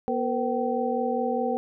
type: tone cluster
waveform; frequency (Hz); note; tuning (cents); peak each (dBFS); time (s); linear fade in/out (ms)
sine; 241.4 / 461.1 / 506 / 769; B3 / A#4 / B4 / G5; -39 / -19 / +42 / -33; -29; 0.08-1.57; 0
effects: none